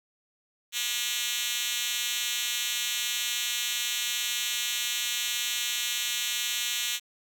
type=tone with high-pass filter; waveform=5% pulse; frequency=240.9 Hz; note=B3; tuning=43 cents flat; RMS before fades=-30 dBFS; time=0.72-7 s; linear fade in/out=50 ms; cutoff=3800 Hz; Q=1.8; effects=none